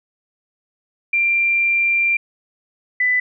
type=tone pair in turn; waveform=sine; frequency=2373 / 1995.4 Hz; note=D7 / B6; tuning=+17 / +17 cents; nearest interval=minor third; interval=300 cents; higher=first; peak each=-14 dBFS; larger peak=neither; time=1.13-2.17 / 3-3.2 s; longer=first; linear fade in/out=5 ms; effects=none